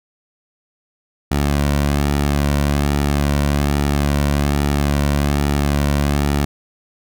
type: tone with flanger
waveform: sawtooth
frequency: 71.8 Hz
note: D2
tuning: 39 cents flat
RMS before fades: -17 dBFS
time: 1.31-6.45 s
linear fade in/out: 5 ms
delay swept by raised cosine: 1.9 to 2.41 ms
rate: 1.2 Hz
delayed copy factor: -0.5
effects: none